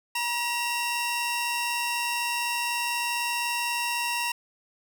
sawtooth tone pair together, 954.8 / 2724 Hz, A#5 / F7, +41 / -44 cents, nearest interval octave + tritone, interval 1815 cents, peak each -25 / -26 dBFS, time 0.15-4.32 s, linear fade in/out 5 ms, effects none

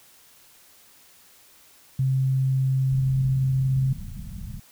sine tone, 132.5 Hz, C3, 22 cents sharp, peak -19 dBFS, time 1.99-3.93 s, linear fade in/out 5 ms
pink low-pass noise, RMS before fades -36 dBFS, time 2.91-4.6 s, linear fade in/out 5 ms, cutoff 220 Hz, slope 96 dB/octave
effects white hiss -54 dBFS RMS until 4.71 s

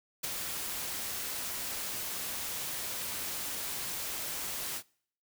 white noise with ADSR envelope, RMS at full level -31 dBFS, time 0.23-4.83 s, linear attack 17 ms, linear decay 7 ms, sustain -6 dB, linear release 64 ms, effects noise-tail reverb RT60 0.6 s tail -25 dB re dry

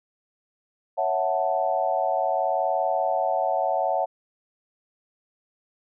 sine chord, F# minor seventh, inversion second, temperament equal, 554.4 / 659.3 / 740 / 880 Hz, C#5 / E5 / F#5 / A5, 0 / 0 / 0 / 0 cents, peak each -28 / -26 / -25 / -29 dBFS, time 0.97-4.06 s, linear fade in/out 20 ms, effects none

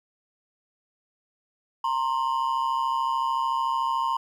triangle ring-modulated tone, 990 Hz, B5, 4 cents sharp, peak -18 dBFS, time 1.84-4.17 s, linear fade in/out 5 ms, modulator 66.8 Hz, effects 10-bit

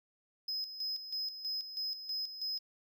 triangle tone with tremolo, 5080 Hz, D#8, 35 cents sharp, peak -33 dBFS, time 0.48-2.59 s, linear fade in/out 5 ms, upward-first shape square, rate 3.1 Hz, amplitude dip 65%, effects none

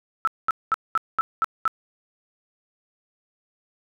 sine tone bursts, 1318.5 Hz, E6, in tune, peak -17 dBFS, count 7, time 0.25-1.678 s, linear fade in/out 0 ms, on 24 ms, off 210 ms, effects none

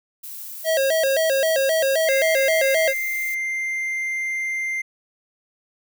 violet noise, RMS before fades -35 dBFS, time 0.23-3.35 s, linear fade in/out 10 ms
square tone with vibrato, 590 Hz, D5, 8 cents sharp, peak -18 dBFS, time 0.64-2.94 s, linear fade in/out 50 ms, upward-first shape square, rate 3.8 Hz, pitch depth 150 cents each way
triangle tone, 2093 Hz, C7, in tune, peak -21 dBFS, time 2.07-4.82 s, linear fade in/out 10 ms
effects none

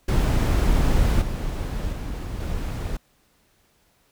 brown noise with level steps, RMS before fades -19 / -27 / -30 / -27 dBFS, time 0.08-2.97 s, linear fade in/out 5 ms, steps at 1.21 / 1.92 / 2.4 s, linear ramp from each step 10 ms, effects pink hiss -63 dBFS RMS until 4.11 s

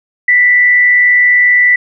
sine tone with frequency modulation, 1975.5 Hz, B6, in tune, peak -5 dBFS, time 0.28-1.76 s, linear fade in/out 5 ms, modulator 123 Hz, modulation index 0.3, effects none

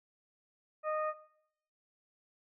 harmonic tone, 617 Hz, D#5, 15 cents flat, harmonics 1 / 2 / 3 / 4, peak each -33 / -36 / -47 / -51 dBFS, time 0.83-1.14 s, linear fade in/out 50 ms, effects noise-tail reverb RT60 0.7 s tail -17 dB re dry

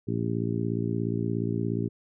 harmonic tone, 57 Hz, A#1, 38 cents flat, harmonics 2 / 3 / 4 / 5 / 6 / 7, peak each -30 / -32 / -33 / -34 / -35 / -35 dBFS, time 0.07-1.89 s, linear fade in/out 20 ms, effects none

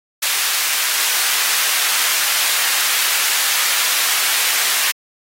pink high-pass noise, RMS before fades -18 dBFS, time 0.22-4.92 s, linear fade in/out 10 ms, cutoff 1600 Hz, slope 12 dB/octave, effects AAC 48 kbps

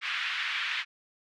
white band-pass noise, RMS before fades -32 dBFS, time 0.01-0.85 s, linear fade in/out 50 ms, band 1400 to 3000 Hz, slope 24 dB/octave, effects none

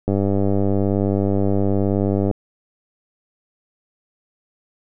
click train, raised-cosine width 2 ms, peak -7 dBFS, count 222, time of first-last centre 0.08-2.312 s, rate 99 Hz, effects none

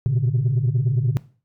sine tone cluster, 115.6 / 125.4 / 142.7 Hz, A#2 / B2 / D3, -14 / +27 / -49 cents, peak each -20 dBFS, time 0.06-1.17 s, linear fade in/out 0 ms, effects noise-tail reverb RT60 0.4 s tail -21 dB re dry + tanh soft clip ceiling -13 dBFS

